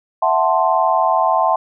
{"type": "chord", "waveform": "sine", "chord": "F# half-diminished seventh", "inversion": "third", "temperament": "equal", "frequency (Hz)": [659.3, 740, 880, 1046.5], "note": ["E5", "F#5", "A5", "C6"], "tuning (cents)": [0, 0, 0, 0], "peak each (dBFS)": -18, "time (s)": [0.22, 1.56], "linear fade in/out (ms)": 5, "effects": []}